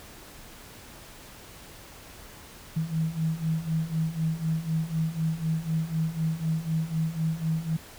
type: beating tone pair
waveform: sine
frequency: 158.1 / 162.1 Hz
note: D#3 / E3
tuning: +28 / -29 cents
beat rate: 4 Hz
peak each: -30 / -27 dBFS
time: 2.76-7.77 s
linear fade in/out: 10 ms
effects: pink hiss -47 dBFS RMS until 7.98 s